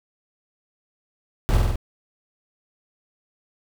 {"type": "noise with echo", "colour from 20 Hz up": "brown", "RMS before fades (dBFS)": -18, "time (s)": [1.49, 1.57], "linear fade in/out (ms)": 0, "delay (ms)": 47, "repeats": 4, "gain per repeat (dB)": -2, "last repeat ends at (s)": 1.758, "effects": []}